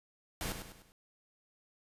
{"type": "noise with echo", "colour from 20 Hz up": "pink", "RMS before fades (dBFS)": -37, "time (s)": [0.41, 0.52], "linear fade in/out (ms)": 0, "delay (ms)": 100, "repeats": 4, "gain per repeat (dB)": -7, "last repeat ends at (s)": 0.92, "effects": ["resampled to 32000 Hz"]}